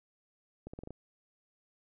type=accelerating click train; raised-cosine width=2 ms; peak=-30 dBFS; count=6; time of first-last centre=0.67-0.906 s; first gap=65 ms; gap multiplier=0.84; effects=none